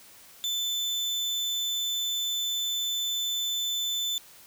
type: tone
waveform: 35% pulse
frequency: 3520 Hz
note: A7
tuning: in tune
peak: -25 dBFS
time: 0.44-4.18 s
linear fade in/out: 0 ms
effects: white hiss -52 dBFS RMS until 4.46 s